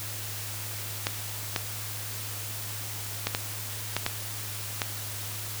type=clicks; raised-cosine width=0.2 ms; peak=-8 dBFS; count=7; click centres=1.069 / 1.562 / 3.27 / 3.349 / 3.966 / 4.064 / 4.818 s; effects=added 104 Hz sine -39 dBFS peak until 5.6 s + white hiss -37 dBFS RMS until 5.6 s